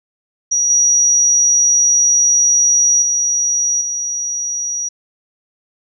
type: tone with level steps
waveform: sine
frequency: 5780 Hz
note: F#8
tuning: 41 cents flat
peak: -12 / -9 / -13 / -18 dBFS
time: 0.51-4.89 s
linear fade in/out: 10 ms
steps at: 0.7 / 3.02 / 3.81 s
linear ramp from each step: 2 ms
effects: none